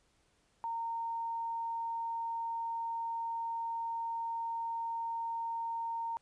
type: tone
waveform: sine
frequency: 920 Hz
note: A#5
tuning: 23 cents flat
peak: -34 dBFS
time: 0.64-6.17 s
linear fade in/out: 0 ms
effects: pink hiss -72 dBFS RMS until 6.21 s + resampled to 22050 Hz